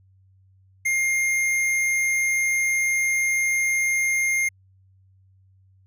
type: tone with hard clipping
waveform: triangle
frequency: 2121 Hz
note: C7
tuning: 23 cents sharp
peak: -21 dBFS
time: 0.85-4.49 s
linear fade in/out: 10 ms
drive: 18 dB
effects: added 95 Hz sine -54 dBFS peak until 5.86 s + resampled to 32000 Hz